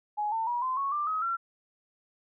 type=tone with pitch steps; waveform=sine; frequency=838 / 898.1 / 962.6 / 1031.7 / 1105.7 / 1185.1 / 1270.2 / 1361.3 Hz; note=G#5 / A5 / B5 / C6 / C#6 / D6 / D#6 / F6; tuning=+15 / +35 / -45 / -25 / -5 / +15 / +35 / -45 cents; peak=-27 dBFS; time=0.17-1.37 s; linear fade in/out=20 ms; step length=150 ms; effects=none